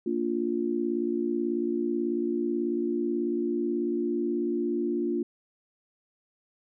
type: chord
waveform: sine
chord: Bb major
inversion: none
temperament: just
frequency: 233.1 / 291.4 / 349.6 Hz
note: Bb3 / D4 / F4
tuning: 0 / -13 / +2 cents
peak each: -31 / -31 / -28 dBFS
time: 0.06-5.23 s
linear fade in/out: 5 ms
effects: none